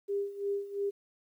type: tone with tremolo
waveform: sine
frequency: 401.3 Hz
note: G4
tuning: 41 cents sharp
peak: -28 dBFS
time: 0.08-0.91 s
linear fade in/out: 20 ms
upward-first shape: sine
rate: 2.9 Hz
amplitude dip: 80%
effects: 11-bit